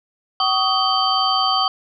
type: tone cluster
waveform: sine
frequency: 762 / 1128 / 1250 / 3120 / 4614 Hz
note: G5 / C#6 / D#6 / G7 / D8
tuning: -49 / +30 / +8 / -9 / -31 cents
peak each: -22 dBFS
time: 0.4-1.68 s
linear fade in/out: 2 ms
effects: none